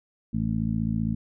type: harmonic tone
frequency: 55.3 Hz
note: A1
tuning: 9 cents sharp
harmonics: 1 / 2 / 3 / 4 / 5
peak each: -34 / -30 / -29 / -27 / -37 dBFS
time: 0.33-1.15 s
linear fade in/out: 10 ms
effects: none